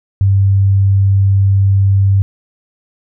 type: tone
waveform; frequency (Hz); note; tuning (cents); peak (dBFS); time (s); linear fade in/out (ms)
sine; 98; G2; 0; -7; 0.21-2.22; 0
effects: none